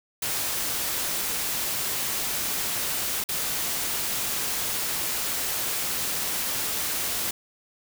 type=noise with dropouts; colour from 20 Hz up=white; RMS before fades=-28 dBFS; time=0.22-7.31 s; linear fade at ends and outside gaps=5 ms; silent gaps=3.24-3.288 s; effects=none